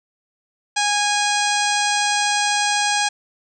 harmonic tone with a mistuned harmonic, 824 Hz, G#5, 14 cents flat, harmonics 1 / 2 / 3 / 4 / 5 / 6 / 7 / 8 / 9 / 10, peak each -21 / -24 / -26 / -27 / -28 / -29 / -29 / -30 / -31 / -31 dBFS, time 0.76-3.09 s, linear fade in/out 10 ms, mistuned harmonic 8, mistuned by -50 cents, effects none

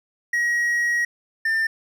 triangle tone pair in turn, 1900 / 1793.4 Hz, A#6 / A6, +33 / +33 cents, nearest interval minor second, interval 100 cents, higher first, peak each -17 dBFS, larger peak neither, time 0.33-1.05 / 1.45-1.67 s, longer first, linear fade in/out 5 ms, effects none

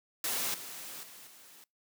white noise with level steps, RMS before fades -33 / -44 / -51 / -55 dBFS, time 0.24-1.64 s, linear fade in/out 2 ms, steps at 0.54 / 1.03 / 1.27 s, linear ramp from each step 2 ms, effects noise-tail reverb RT60 0.2 s tail -25 dB re dry + high-pass 150 Hz 12 dB/octave

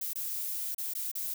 violet noise with dropouts, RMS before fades -35 dBFS, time 0.01-1.34 s, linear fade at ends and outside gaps 5 ms, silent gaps 0.133-0.155 / 0.747-0.781 / 0.937-0.95 / 1.116-1.152 s, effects none

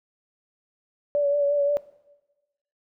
sine tone with vibrato, 574 Hz, D5, 40 cents flat, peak -19 dBFS, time 1.15-1.77 s, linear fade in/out 0 ms, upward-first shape sine, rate 5.7 Hz, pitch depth 27 cents each way, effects noise-tail reverb RT60 1.0 s tail -18 dB re dry

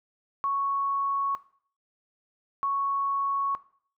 sine tone bursts at uneven times, 1108.7 Hz, C#6, in tune, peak -24 dBFS, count 2, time 0.44-1.35 / 2.63-3.55 s, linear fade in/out 0 ms, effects noise-tail reverb RT60 0.5 s tail -17 dB re dry

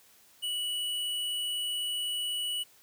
square tone, 2944 Hz, F#7, 9 cents flat, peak -31 dBFS, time 0.42-2.64 s, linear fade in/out 20 ms, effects white hiss -60 dBFS RMS until 2.82 s + high-pass 60 Hz 12 dB/octave

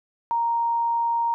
sine tone, 932.3 Hz, A#5, in tune, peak -20 dBFS, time 0.31-1.34 s, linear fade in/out 0 ms, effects none

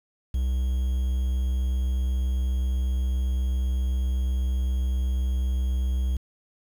triangle tone with quantisation, 63.9 Hz, C2, 40 cents flat, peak -20 dBFS, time 0.34-6.17 s, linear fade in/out 5 ms, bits 8, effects none

